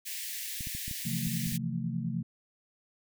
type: high-pass noise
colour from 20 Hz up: white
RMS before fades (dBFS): -38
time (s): 0.05-1.58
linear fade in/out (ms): 20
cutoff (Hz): 1700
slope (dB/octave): 96
type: clicks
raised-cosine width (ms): 5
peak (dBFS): -28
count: 8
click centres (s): 0.608 / 0.671 / 0.75 / 0.88 / 0.912 / 1.27 / 1.468 / 1.523
type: chord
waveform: sine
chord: F major seventh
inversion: second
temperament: equal with one note detuned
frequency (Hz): 130.81 / 164.81 / 174.61 / 223.8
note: C3 / E3 / F3 / A3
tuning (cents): 0 / 0 / 0 / +30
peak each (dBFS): -36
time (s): 1.05-2.23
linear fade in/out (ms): 10
effects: none